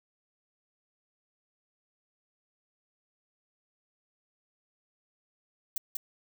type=noise with echo; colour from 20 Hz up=violet; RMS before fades=-32 dBFS; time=5.76-5.78 s; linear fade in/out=2 ms; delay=190 ms; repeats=1; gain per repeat=-2 dB; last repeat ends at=5.97 s; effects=none